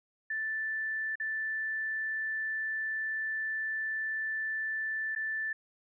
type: tone with dropouts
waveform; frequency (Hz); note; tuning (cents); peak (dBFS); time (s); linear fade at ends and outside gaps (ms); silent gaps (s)
sine; 1761; A6; +1; -31; 0.3-5.53; 5; 1.156-1.199 / 5.151-5.16
effects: none